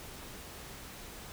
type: silence
effects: pink hiss -47 dBFS RMS until 1.32 s